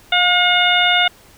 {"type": "harmonic tone with a mistuned harmonic", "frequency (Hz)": 718, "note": "F5", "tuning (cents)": 48, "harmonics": [1, 2, 3, 4, 5], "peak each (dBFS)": [-18, -18, -18, -18, -18], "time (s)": [0.12, 1.08], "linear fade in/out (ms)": 5, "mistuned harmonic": 1, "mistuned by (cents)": -15, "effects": ["pink hiss -47 dBFS RMS until 1.37 s"]}